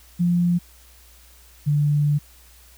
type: tone pair in turn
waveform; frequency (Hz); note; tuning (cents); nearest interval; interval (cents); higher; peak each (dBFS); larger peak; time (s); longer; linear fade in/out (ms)
sine; 174.61 / 146.83; F3 / D3; 0 / 0; minor third; 300; first; -16; neither; 0.19-0.59 / 1.66-2.19; second; 20
effects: added 60 Hz sine -50 dBFS peak until 2.77 s + white hiss -52 dBFS RMS until 2.77 s